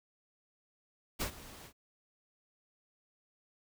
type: noise with ADSR envelope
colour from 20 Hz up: pink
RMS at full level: -33 dBFS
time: 1.19-1.73 s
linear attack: 24 ms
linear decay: 93 ms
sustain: -18 dB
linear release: 78 ms
effects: none